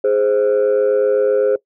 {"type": "tone pair together", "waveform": "sine", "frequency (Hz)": [415.3, 523.2], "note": ["G#4", "C5"], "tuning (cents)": [0, 0], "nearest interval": "major third", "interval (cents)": 400, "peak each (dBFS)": -13, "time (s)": [0.04, 1.56], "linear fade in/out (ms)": 5, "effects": ["noise-tail reverb RT60 0.1 s tail -20 dB re dry", "tanh soft clip ceiling -9 dBFS"]}